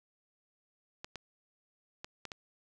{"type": "clicks", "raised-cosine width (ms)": 0.2, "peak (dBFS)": -24, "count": 5, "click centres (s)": [1.045, 1.157, 2.045, 2.253, 2.318], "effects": []}